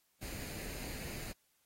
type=noise with comb filter; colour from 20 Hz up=pink; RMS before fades=-44 dBFS; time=0.21-1.33 s; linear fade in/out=20 ms; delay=0.44 ms; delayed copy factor=+0.5; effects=white hiss -75 dBFS RMS until 1.65 s + AAC 48 kbps

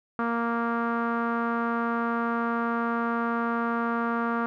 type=tone with low-pass filter; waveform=sawtooth; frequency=233.1 Hz; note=A#3; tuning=in tune; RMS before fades=-27 dBFS; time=0.19-4.46 s; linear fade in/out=0 ms; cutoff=1300 Hz; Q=4.5; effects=none

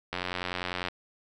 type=click train; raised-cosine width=0.3 ms; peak=-15 dBFS; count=69; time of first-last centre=0.13-0.885 s; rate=90.1 Hz; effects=none

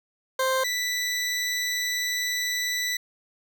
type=tone pair in turn; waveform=20% pulse; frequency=523.3 / 1975.7 Hz; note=C5 / B6; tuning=0 / 0 cents; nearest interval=octave + major seventh; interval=2300 cents; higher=second; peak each=-17 / -20 dBFS; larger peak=first; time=0.39-0.64 / 0.64-2.97 s; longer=second; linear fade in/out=5 ms; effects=none

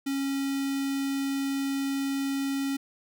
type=tone with notch filter; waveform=square; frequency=274.7 Hz; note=C#4; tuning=16 cents flat; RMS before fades=-29 dBFS; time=0.06-2.77 s; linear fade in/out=10 ms; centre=960 Hz; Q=1.1; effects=none

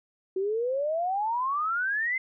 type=exponential sweep; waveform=sine; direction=up; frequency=370 to 2098 Hz; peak=-25 dBFS; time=0.36-2.18 s; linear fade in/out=5 ms; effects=none

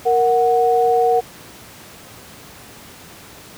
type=tone pair together; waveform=sine; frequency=466.2 / 738.7 Hz; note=A#4 / F#5; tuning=0 / -3 cents; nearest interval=minor sixth; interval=797 cents; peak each=-15 dBFS; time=0.05-1.21 s; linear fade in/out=20 ms; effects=pink hiss -40 dBFS RMS until 3.57 s + high-pass 80 Hz 12 dB/octave

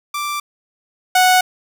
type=tone pair in turn; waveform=sawtooth; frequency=1174.7 / 737.7 Hz; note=D6 / F#5; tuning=0 / -5 cents; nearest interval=minor sixth; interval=805 cents; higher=first; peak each=-17 / -6 dBFS; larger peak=second; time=0.14-0.4 / 1.15-1.41 s; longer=neither; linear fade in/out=5 ms; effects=none

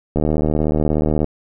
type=click train; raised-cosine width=2 ms; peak=-5 dBFS; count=84; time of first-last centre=0.16-1.244 s; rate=76.6 Hz; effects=none

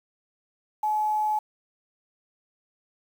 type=tone with quantisation; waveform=sine; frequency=853 Hz; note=G#5; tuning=46 cents sharp; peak=-22 dBFS; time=0.83-1.39 s; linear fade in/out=5 ms; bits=8; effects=none

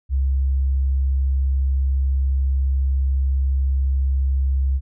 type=tone; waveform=sine; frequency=67.1 Hz; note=C2; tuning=44 cents sharp; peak=-16 dBFS; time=0.09-4.81 s; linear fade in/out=50 ms; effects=none

